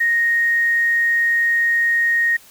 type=tone with quantisation; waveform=sine; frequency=1864.7 Hz; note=A#6; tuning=in tune; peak=-14 dBFS; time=0-2.37 s; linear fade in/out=10 ms; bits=7; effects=white hiss -47 dBFS RMS until 2.5 s